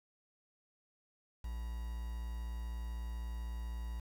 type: tone with quantisation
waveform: triangle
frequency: 58 Hz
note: A#1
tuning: 8 cents flat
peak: -36 dBFS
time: 1.44-4 s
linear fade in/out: 5 ms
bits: 9
effects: none